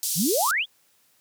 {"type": "band-pass noise", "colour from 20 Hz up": "white", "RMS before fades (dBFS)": -27, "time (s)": [0.03, 0.51], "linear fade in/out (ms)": 0, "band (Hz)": [4200, 14000], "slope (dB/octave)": 24}
{"type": "exponential sweep", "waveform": "sine", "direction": "up", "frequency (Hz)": [140, 3600], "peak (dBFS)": -21, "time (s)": [0.15, 0.66], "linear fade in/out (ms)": 50}
{"effects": ["white hiss -63 dBFS RMS until 1.2 s", "high-pass 80 Hz 12 dB/octave"]}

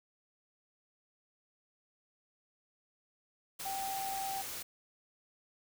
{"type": "tone in noise", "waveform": "sine", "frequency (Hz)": 778, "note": "G5", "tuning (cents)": -13, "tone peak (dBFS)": -36, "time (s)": [3.65, 4.42], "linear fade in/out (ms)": 10, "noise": "white", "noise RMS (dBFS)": -42, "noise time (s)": [3.59, 4.63], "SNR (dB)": 3, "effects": []}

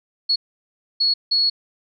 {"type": "tone bursts at uneven times", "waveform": "sine", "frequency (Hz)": 4356, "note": "C#8", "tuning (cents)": -31, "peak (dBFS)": -15, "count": 3, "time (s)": [[0.29, 0.36], [1, 1.14], [1.31, 1.5]], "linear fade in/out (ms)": 10, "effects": []}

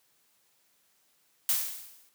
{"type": "noise with exponential decay", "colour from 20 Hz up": "blue", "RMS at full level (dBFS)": -24, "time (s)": [1.49, 2.09], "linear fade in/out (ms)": 1, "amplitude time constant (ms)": 130, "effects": ["white hiss -69 dBFS RMS until 2.14 s", "high-pass 100 Hz 12 dB/octave"]}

